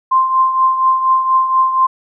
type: tone with tremolo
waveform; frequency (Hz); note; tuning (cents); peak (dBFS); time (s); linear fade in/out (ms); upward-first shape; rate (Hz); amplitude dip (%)
sine; 1046.5; C6; 0; -7; 0.11-1.87; 10; triangle; 4.2; 65
effects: none